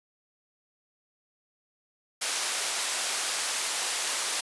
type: band-pass noise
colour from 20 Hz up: white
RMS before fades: -30 dBFS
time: 2.21-4.41 s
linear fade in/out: 10 ms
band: 530 to 10000 Hz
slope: 12 dB/octave
effects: resampled to 24000 Hz